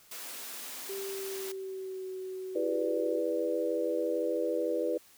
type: high-pass noise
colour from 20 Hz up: white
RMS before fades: -42 dBFS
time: 0.11-1.52 s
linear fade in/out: 5 ms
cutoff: 210 Hz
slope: 48 dB/octave
type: tone with pitch glide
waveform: sine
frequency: 391.8 to 374.8 Hz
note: G4 to F#4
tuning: -1 to +22 cents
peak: -36 dBFS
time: 0.89-3.2 s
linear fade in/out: 5 ms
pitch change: -77 cents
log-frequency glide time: 1.05-2.1 s
type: chord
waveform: sine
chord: E dominant seventh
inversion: none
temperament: equal with one note detuned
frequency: 329.6 / 407.5 / 493.9 / 587.3 Hz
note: E4 / G#4 / B4 / D5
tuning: 0 / -33 / 0 / 0 cents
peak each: -34 / -36 / -31 / -35 dBFS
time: 2.55-4.98 s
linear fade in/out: 10 ms
effects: white hiss -59 dBFS RMS until 5.17 s